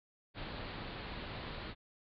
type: low-pass noise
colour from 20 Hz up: pink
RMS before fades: -44 dBFS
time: 0.34-1.75 s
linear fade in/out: 50 ms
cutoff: 4500 Hz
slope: 96 dB/octave
effects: none